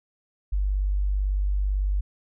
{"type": "tone", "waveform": "sine", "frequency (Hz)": 49, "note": "G1", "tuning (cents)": 0, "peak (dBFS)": -21, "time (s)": [0.52, 2.01], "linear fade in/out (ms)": 10, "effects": []}